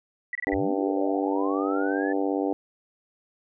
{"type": "tone bursts", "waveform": "sine", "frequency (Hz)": 1960, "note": "B6", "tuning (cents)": -14, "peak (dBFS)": -28, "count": 5, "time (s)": [0.33, 0.54], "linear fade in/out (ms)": 2, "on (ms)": 22, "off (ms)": 25}
{"type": "harmonic tone", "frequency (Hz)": 97.4, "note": "G2", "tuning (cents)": -11, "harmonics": [3, 4, 5, 6, 7, 8, 9], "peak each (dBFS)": [-26, -30, -30, -36, -35, -34, -43], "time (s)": [0.47, 2.53], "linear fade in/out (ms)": 0}
{"type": "linear sweep", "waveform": "sine", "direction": "up", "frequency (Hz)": [35, 1760], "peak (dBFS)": -32, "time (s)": [0.52, 2.13], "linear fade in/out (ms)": 10}
{"effects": []}